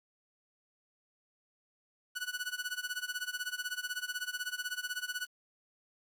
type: tone with tremolo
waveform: sawtooth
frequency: 1478 Hz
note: F#6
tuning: 2 cents flat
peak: -29 dBFS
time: 2.15-5.27 s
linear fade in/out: 20 ms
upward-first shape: sine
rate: 16 Hz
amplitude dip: 90%
effects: 10-bit